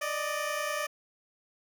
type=tone pair together; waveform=15% pulse; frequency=587.3 / 617.4 Hz; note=D5 / D#5; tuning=0 / -14 cents; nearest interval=minor second; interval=86 cents; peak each=-26 / -28 dBFS; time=0.01-0.87 s; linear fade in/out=10 ms; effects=none